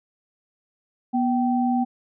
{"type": "tone pair together", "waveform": "sine", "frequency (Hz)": [243.8, 774], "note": ["B3", "G5"], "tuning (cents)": [-22, -22], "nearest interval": "octave + minor sixth", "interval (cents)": 2000, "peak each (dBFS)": [-20, -24], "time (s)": [1.13, 1.85], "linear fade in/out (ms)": 20, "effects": []}